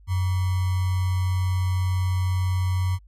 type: tone with sample-and-hold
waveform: sine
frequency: 92 Hz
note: F#2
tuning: 9 cents flat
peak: -20 dBFS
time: 0.07-2.99 s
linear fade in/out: 50 ms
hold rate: 1050 Hz
effects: added 50 Hz sine -48 dBFS peak until 3.07 s + resampled to 32000 Hz